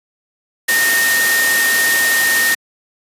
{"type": "tone in noise", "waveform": "sine", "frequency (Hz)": 1840, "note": "A#6", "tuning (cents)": -23, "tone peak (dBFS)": -13, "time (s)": [0.68, 2.55], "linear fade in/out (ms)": 10, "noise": "white", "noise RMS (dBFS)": -17, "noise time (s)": [0.68, 2.55], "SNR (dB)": 1, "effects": ["high-pass 200 Hz 12 dB/octave", "resampled to 32000 Hz"]}